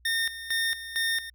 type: tone with tremolo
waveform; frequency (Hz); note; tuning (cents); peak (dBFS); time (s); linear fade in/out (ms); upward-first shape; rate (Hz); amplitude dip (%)
25% pulse; 1826; A#6; -36; -21; 0.05-1.3; 5; square; 2.2; 75
effects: added 60 Hz sine -56 dBFS peak until 1.34 s